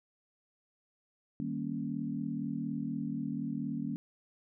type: chord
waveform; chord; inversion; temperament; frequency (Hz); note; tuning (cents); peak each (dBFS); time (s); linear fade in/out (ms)
sine; Eb dominant seventh; none; equal; 155.56 / 196 / 233.1 / 277.2; Eb3 / G3 / Bb3 / Db4; 0 / 0 / 0 / 0; -40 / -40 / -37 / -38; 1.4-3.96; 0
effects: none